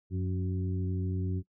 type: harmonic tone with a mistuned harmonic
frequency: 93.1 Hz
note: F#2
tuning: 11 cents sharp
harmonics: 1 / 2 / 3 / 4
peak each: -30 / -36 / -40 / -42 dBFS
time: 0.1-1.43 s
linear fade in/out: 50 ms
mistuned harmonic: 2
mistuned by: -46 cents
effects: noise-tail reverb RT60 0.1 s tail -21 dB re dry